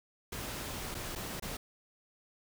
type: noise with dropouts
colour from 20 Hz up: pink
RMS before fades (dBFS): -40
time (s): 0.32-1.57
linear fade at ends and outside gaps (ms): 5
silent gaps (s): 0.945-0.949 / 1.153-1.158 / 1.399-1.423
effects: none